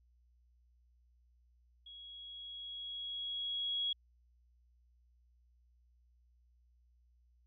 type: tone with level ramp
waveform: sine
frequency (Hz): 3322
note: G#7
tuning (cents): 0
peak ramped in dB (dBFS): -50 to -32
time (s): 1.86-3.93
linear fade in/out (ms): 5
effects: added 60 Hz sine -66 dBFS peak until 7.46 s